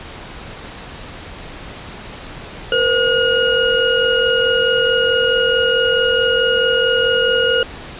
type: tone cluster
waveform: sine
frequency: 466.4 / 511 / 1437 / 2875 Hz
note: A#4 / C5 / F6 / F7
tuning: +1 / -41 / +49 / +50 cents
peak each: -18 dBFS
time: 2.72-7.63 s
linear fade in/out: 2 ms
effects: pink hiss -33 dBFS RMS until 7.99 s + resampled to 8000 Hz